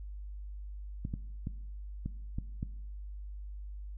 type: clicks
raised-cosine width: 5 ms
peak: -23 dBFS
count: 6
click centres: 1.051 / 1.139 / 1.471 / 2.06 / 2.385 / 2.629 s
effects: noise-tail reverb RT60 0.8 s tail -17 dB re dry + added 50 Hz sine -40 dBFS peak until 3.97 s